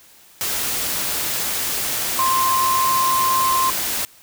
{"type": "tone in noise", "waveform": "sine", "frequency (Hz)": 1050, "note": "C6", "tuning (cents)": 6, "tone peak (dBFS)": -16, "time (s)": [2.19, 3.7], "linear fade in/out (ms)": 0, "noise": "white", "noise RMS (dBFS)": -23, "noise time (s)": [0.41, 4.05], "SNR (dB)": 4, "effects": ["white hiss -49 dBFS RMS until 4.22 s"]}